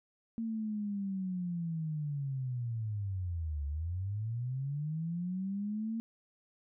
sine linear two-way sweep, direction down then up, 229.1 to 70.1 to 229.1 Hz, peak -33 dBFS, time 0.38-6 s, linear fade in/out 0 ms, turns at 3.66 s, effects none

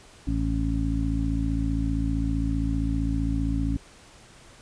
harmonic tone, 55.3 Hz, A1, 9 cents sharp, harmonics 1 / 2 / 3 / 4 / 5, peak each -26 / -30 / -33 / -36 / -28 dBFS, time 0.27-3.77 s, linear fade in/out 5 ms, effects pink hiss -51 dBFS RMS until 4.61 s + resampled to 22050 Hz

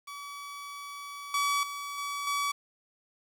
sawtooth tone with level steps, 1141 Hz, C#6, 50 cents sharp, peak -36 / -22 / -32 / -29 / -24 dBFS, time 0.07-2.52 s, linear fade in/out 10 ms, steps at 1.34 / 1.63 / 1.98 / 2.27 s, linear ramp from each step 2 ms, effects low-pass 12000 Hz 12 dB/octave + 9-bit

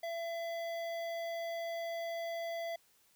square tone with notch filter, 672 Hz, E5, 33 cents sharp, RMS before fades -39 dBFS, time 0.03-2.76 s, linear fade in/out 5 ms, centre 8500 Hz, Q 0.64, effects white hiss -69 dBFS RMS until 3.15 s

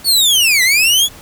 sawtooth linear two-way sweep, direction down then up, 4522 to 1950 to 3453 Hz, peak -6 dBFS, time 0.04-1.09 s, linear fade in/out 50 ms, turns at 0.63 s, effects pink hiss -38 dBFS RMS until 1.21 s

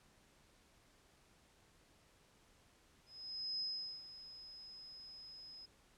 sine tone with ADSR envelope, 5080 Hz, D#8, 35 cents sharp, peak -37 dBFS, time 3.06-5.66 s, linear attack 540 ms, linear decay 420 ms, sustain -14 dB, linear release 10 ms, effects pink hiss -69 dBFS RMS until 5.97 s + low-pass 10000 Hz 12 dB/octave

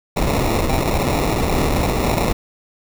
pink noise with sample-and-hold, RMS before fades -18 dBFS, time 0.16-2.33 s, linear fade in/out 10 ms, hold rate 1575 Hz, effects none

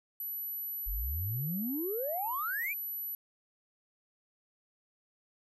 sine tone, 11840 Hz, F#9, in tune, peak -35 dBFS, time 0.2-3.15 s, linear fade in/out 2 ms
sine exponential sweep, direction up, 41.2 to 2477 Hz, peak -31 dBFS, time 0.86-2.74 s, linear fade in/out 20 ms
effects tanh soft clip ceiling -28 dBFS

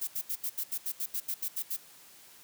violet noise bursts, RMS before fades -33 dBFS, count 13, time 0.01-1.767 s, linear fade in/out 10 ms, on 65 ms, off 76 ms, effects white hiss -55 dBFS RMS until 2.43 s + high-pass 100 Hz 12 dB/octave

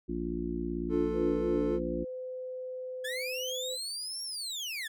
harmonic tone, 58.1 Hz, A#1, 5 cents flat, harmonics 1 / 3 / 4 / 5 / 6, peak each -39 / -39 / -39 / -37 / -36 dBFS, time 0.08-2.05 s, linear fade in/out 20 ms
triangle chord, D minor, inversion none, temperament just, 293.7 / 352.4 / 440.5 Hz, D4 / F4 / A4, 0 / +16 / +2 cents, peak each -32 / -31 / -30 dBFS, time 0.89-1.8 s, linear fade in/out 50 ms
sine tone with pitch glide, 493.9 to 510.4 Hz, B4 to C5, 0 to -43 cents, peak -36 dBFS, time 1.12-3.78 s, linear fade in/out 50 ms, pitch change +57 cents, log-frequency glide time 1.45-1.6 s
30% pulse linear two-way sweep, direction up then down, 1659 to 5588 to 1659 Hz, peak -32 dBFS, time 3.04-4.88 s, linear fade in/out 10 ms, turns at 4.23 s
effects none

